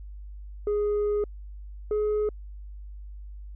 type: tone pair in turn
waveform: sine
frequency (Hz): 415.3 / 422.3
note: G#4 / G#4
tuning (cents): 0 / +29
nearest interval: unison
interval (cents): 29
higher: second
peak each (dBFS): -20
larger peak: neither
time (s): 0.67-1.24 / 1.91-2.29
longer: first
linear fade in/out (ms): 2
effects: tanh soft clip ceiling -22 dBFS + added 50 Hz sine -38 dBFS peak until 3.55 s